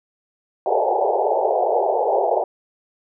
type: band-pass noise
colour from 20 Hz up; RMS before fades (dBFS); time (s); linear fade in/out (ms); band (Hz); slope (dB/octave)
white; -19; 0.66-2.44; 2; 380 to 870; 96
effects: none